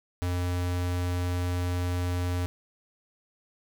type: tone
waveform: square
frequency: 89 Hz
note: F2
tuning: 33 cents sharp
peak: -27 dBFS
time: 0.22-2.46 s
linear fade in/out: 0 ms
effects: none